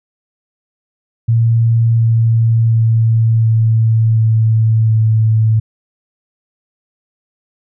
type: tone with pitch steps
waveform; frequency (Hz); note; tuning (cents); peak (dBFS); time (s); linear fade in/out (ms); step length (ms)
sine; 115 / 114.07 / 113.16 / 112.24 / 111.34 / 110.44; A#2 / A#2 / A2 / A2 / A2 / A2; -23 / -37 / +49 / +35 / +21 / +7; -8; 1.28-5.6; 10; 720
effects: none